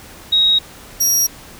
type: tone pair in turn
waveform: sine / sawtooth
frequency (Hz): 3787 / 5674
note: A#7 / F8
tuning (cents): +27 / +27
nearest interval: perfect fifth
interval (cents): 700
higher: second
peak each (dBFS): -10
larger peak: neither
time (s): 0.32-0.59 / 1-1.27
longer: neither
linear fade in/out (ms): 10
effects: pink hiss -39 dBFS RMS until 1.59 s